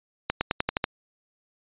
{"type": "accelerating click train", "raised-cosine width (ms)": 0.3, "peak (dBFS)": -7, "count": 7, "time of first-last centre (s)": [0.3, 0.841], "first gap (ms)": 110, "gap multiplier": 0.92, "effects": ["resampled to 8000 Hz"]}